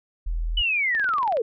sine tone, 41 Hz, E1, 9 cents flat, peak -23 dBFS, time 0.26-0.62 s, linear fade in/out 10 ms
sine linear sweep, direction down, 3000 to 415.3 Hz, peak -20 dBFS, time 0.57-1.42 s, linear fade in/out 5 ms
click train, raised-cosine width 0.3 ms, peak -21 dBFS, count 10, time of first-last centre 0.95-1.371 s, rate 21.4 Hz
effects none

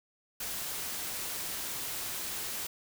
white noise, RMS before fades -37 dBFS, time 0.4-2.67 s, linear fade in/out 5 ms, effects none

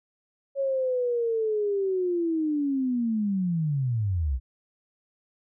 sine linear sweep, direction down, 554.4 to 58.27 Hz, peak -23 dBFS, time 0.55-4.4 s, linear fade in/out 50 ms, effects none

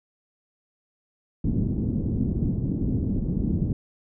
white low-pass noise, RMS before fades -25 dBFS, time 1.44-3.73 s, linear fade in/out 2 ms, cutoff 260 Hz, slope 24 dB/octave, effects none

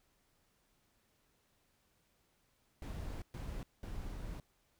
brown noise bursts at uneven times, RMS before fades -43 dBFS, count 3, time 2.82-3.22 / 3.34-3.63 / 3.83-4.4 s, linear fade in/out 2 ms, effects pink hiss -75 dBFS RMS until 4.79 s

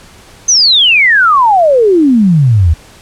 sine exponential sweep, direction down, 6340 to 75.3 Hz, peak -4 dBFS, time 0.48-2.74 s, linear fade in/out 10 ms, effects pink hiss -38 dBFS RMS until 3.01 s + low-pass 10000 Hz 12 dB/octave

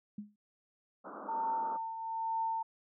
sine tone with exponential decay, 207.7 Hz, G#3, in tune, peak -36 dBFS, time 0.18-0.36 s, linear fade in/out 5 ms, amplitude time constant 39 ms
white band-pass noise, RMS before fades -46 dBFS, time 1.04-1.78 s, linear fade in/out 20 ms, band 190 to 1400 Hz, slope 96 dB/octave
sine tone with tremolo, 900 Hz, A5, 39 cents sharp, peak -30 dBFS, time 1.28-2.63 s, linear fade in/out 10 ms, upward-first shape triangle, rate 1.1 Hz, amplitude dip 65%
effects none

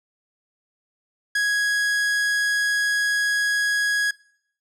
45% pulse tone, 1661.2 Hz, G#6, in tune, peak -19 dBFS, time 1.35-4.11 s, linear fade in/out 5 ms, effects noise-tail reverb RT60 0.7 s tail -24 dB re dry + low-pass 9000 Hz 12 dB/octave

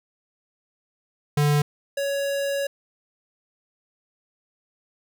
square tone pair in turn, 146.83 / 558.7 Hz, D3 / C#5, 0 / +13 cents, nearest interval octave + major seventh, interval 2313 cents, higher second, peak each -18 / -24 dBFS, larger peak first, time 1.37-1.62 / 1.97-2.67 s, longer second, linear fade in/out 5 ms, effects none

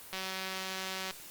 click train, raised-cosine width 0.2 ms, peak -20 dBFS, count 186, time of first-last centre 0.13-1.109 s, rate 189 Hz, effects white hiss -49 dBFS RMS until 1.3 s + Opus 24 kbps

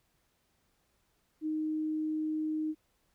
sine tone, 310.6 Hz, D#4, 3 cents flat, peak -30 dBFS, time 1.41-2.75 s, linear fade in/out 50 ms, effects pink hiss -74 dBFS RMS until 3.14 s

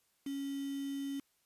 sine tone with quantisation, 277.2 Hz, C#4, in tune, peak -36 dBFS, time 0.26-1.2 s, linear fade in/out 5 ms, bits 8, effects white hiss -75 dBFS RMS until 1.45 s + resampled to 32000 Hz

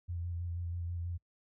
sine tone with vibrato, 86.3 Hz, F2, 20 cents flat, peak -35 dBFS, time 0.08-1.18 s, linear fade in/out 20 ms, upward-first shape square, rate 6.2 Hz, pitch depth 22 cents each way, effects noise-tail reverb RT60 0.1 s tail -22 dB re dry

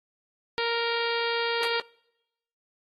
harmonic tone, 466.2 Hz, A#4, in tune, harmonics 1 / 2 / 3 / 4 / 5 / 6 / 7 / 8 / 9 / 10, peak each -29 / -32 / -34 / -35 / -36 / -37 / -37 / -38 / -39 / -39 dBFS, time 0.58-1.8 s, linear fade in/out 0 ms
violet noise with exponential decay, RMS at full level -31 dBFS, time 1.63-1.73 s, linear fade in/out 1 ms, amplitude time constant 20 ms
effects noise-tail reverb RT60 0.9 s tail -25 dB re dry + AAC 32 kbps

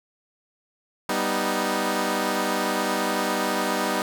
10% pulse chord, G augmented, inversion none, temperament equal, 196 / 246.9 / 311.1 Hz, G3 / B3 / D#4, 0 / 0 / 0 cents, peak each -19 dBFS, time 1.09-4.02 s, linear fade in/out 2 ms, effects none

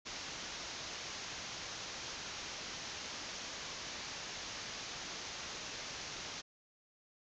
white low-pass noise, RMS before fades -45 dBFS, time 0.05-6.42 s, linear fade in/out 20 ms, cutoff 6700 Hz, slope 96 dB/octave, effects none

